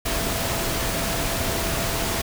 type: tone in noise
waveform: sine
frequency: 668 Hz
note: E5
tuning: 23 cents sharp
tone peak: -33 dBFS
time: 0.05-2.22 s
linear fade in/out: 10 ms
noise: pink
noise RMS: -25 dBFS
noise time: 0.05-2.22 s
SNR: -11 dB
effects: none